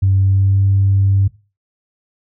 sine tone with pitch glide, 96.5 to 98.02 Hz, G2 to G2, -27 to 0 cents, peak -9 dBFS, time 0.02-1.28 s, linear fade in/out 10 ms, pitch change +27 cents, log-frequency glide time 0.23-0.59 s, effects noise-tail reverb RT60 0.3 s tail -18 dB re dry + tanh soft clip ceiling -5 dBFS

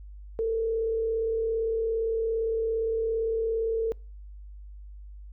sine tone with frequency modulation, 450.3 Hz, A4, 40 cents sharp, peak -24 dBFS, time 0.39-3.92 s, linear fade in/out 0 ms, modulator 37.5 Hz, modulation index 0.31, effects noise-tail reverb RT60 0.4 s tail -26 dB re dry + added 50 Hz sine -41 dBFS peak until 5.32 s

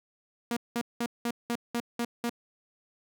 sawtooth tone bursts, 236.7 Hz, A#3, 27 cents sharp, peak -24 dBFS, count 8, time 0.51-2.296 s, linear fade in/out 2 ms, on 57 ms, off 190 ms, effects none

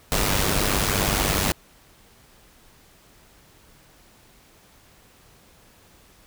pink noise with amplitude modulation, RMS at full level -19 dBFS, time 0.12-1.52 s, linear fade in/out 0 ms, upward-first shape sine, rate 99.3 Hz, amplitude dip 70%, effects pink hiss -54 dBFS RMS until 6.26 s

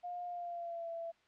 sine tone with pitch glide, 709 to 669.2 Hz, F5 to E5, +26 to +26 cents, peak -39 dBFS, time 0.03-1.12 s, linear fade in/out 20 ms, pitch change -100 cents, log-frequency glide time 0.26-0.89 s, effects white hiss -69 dBFS RMS until 1.27 s + low-pass 3000 Hz 12 dB/octave

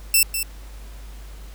5% pulse tone with echo, 2665 Hz, E7, 18 cents sharp, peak -4 dBFS, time 0.14-0.23 s, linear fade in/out 2 ms, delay 200 ms, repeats 1, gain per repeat -9 dB, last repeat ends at 0.43 s, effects added 50 Hz sine -36 dBFS peak until 1.54 s + pink hiss -48 dBFS RMS until 1.54 s

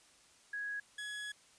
sine / 30% pulse tone pair in turn, 1661.2 / 1682.4 Hz, G#6 / G#6, 0 / +22 cents, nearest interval unison, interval 22 cents, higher second, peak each -37 / -38 dBFS, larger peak first, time 0.53-0.8 / 0.98-1.32 s, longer second, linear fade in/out 5 ms, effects white hiss -64 dBFS RMS until 1.58 s + resampled to 22050 Hz

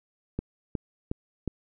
click train, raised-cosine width 3 ms, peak -16 dBFS, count 4, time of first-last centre 0.39-1.477 s, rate 2.76 Hz, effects none

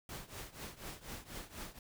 pink noise with tremolo, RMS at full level -44 dBFS, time 0.09-1.79 s, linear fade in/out 2 ms, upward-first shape triangle, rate 4.1 Hz, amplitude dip 90%, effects none

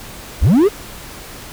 triangle linear sweep, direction up, 36.71 to 440 Hz, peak -6 dBFS, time 0.41-0.69 s, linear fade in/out 20 ms, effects pink hiss -34 dBFS RMS until 1.52 s

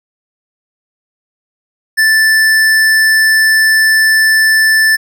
sine tone with hard clipping, 1760 Hz, A6, in tune, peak -8 dBFS, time 1.97-4.97 s, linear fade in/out 20 ms, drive 15 dB, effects none

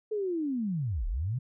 sine linear two-way sweep, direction down then up, 439.1 to 33.95 to 134.7 Hz, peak -28 dBFS, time 0.11-1.39 s, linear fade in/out 10 ms, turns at 1.07 s, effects none

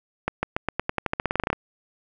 accelerating click train, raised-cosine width 0.5 ms, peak -8 dBFS, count 18, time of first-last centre 0.28-1.53 s, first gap 150 ms, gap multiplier 0.9, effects none

